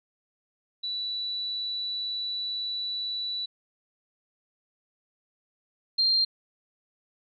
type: tone pair in turn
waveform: sine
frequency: 3951 / 4186 Hz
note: B7 / C8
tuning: 0 / 0 cents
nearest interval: minor second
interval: 100 cents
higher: second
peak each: -29 / -20 dBFS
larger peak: second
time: 0.83-3.46 / 5.98-6.25 s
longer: first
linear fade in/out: 10 ms
effects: none